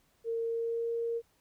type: tone with pitch glide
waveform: sine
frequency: 458.6 to 464.2 Hz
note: A#4 to A#4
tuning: -28 to -7 cents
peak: -30 dBFS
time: 0.24-1.22 s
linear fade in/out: 50 ms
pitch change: +21 cents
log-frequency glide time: 0.42-0.9 s
effects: pink hiss -70 dBFS RMS until 1.4 s